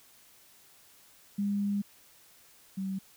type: tone pair in turn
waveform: sine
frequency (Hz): 202.2 / 192.05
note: G#3 / G3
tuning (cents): -46 / -35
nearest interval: minor second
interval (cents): 89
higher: first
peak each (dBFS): -27 / -31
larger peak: first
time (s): 1.38-1.82 / 2.77-2.99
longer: first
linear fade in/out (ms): 10
effects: white hiss -59 dBFS RMS until 3.16 s